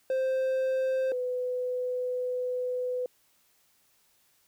triangle / sine tone pair in turn, 523.3 / 500.3 Hz, C5 / B4, 0 / +22 cents, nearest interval minor second, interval 78 cents, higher first, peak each -23 / -28 dBFS, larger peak first, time 0.1-1.12 / 1.12-3.06 s, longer second, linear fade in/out 2 ms, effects white hiss -67 dBFS RMS until 4.47 s

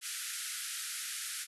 white band-pass noise, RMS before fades -40 dBFS, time 0.01-1.47 s, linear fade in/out 50 ms, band 1300 to 12000 Hz, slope 96 dB/octave, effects none

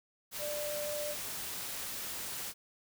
sine tone in noise, 592 Hz, D5, 14 cents sharp, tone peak -36 dBFS, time 0.38-1.16 s, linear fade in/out 50 ms, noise white, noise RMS -40 dBFS, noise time 0.31-2.54 s, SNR +1 dB, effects none

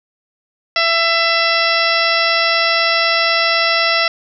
harmonic tone with a mistuned harmonic, 668 Hz, E5, 23 cents sharp, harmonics 1 / 2 / 3 / 4 / 5 / 6 / 7 / 8, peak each -20 / -19 / -18 / -20 / -24 / -24 / -24 / -21 dBFS, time 0.76-4.08 s, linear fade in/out 2 ms, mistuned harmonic 7, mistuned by +24 cents, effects none

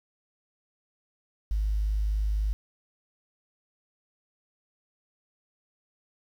sine tone, 51.91 Hz, G#1, in tune, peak -23 dBFS, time 1.51-2.53 s, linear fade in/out 0 ms, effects tanh soft clip ceiling -19 dBFS + 9-bit

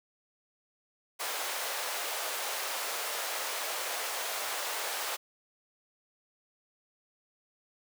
pink high-pass noise, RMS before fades -35 dBFS, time 1.19-5.17 s, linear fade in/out 20 ms, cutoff 530 Hz, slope 24 dB/octave, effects none

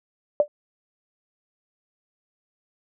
sine tone with exponential decay, 589 Hz, D5, 5 cents sharp, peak -10 dBFS, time 0.4-0.48 s, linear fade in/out 1 ms, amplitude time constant 16 ms, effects none

